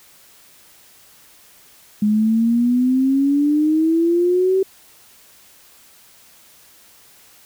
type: exponential sweep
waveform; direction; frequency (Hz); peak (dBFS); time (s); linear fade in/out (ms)
sine; up; 207.7 to 385.9; -13; 2.02-4.63; 5
effects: white hiss -49 dBFS RMS until 7.45 s